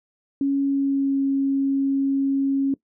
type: tone with pitch glide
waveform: sine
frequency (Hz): 277.2 to 273.7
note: C#4 to C#4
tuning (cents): 0 to -22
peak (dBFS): -18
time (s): 0.41-2.74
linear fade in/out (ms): 2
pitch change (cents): -22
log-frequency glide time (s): 0.63-1.22
effects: noise-tail reverb RT60 0.1 s tail -20 dB re dry